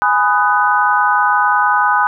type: chord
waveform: sine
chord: G# minor seventh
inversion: none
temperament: just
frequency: 830.6 / 996.7 / 1245.9 / 1495.1 Hz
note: G#5 / B5 / D#6 / F#6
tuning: 0 / +16 / +2 / +18 cents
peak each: -16 dBFS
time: 0.02-2.07 s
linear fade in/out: 0 ms
effects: none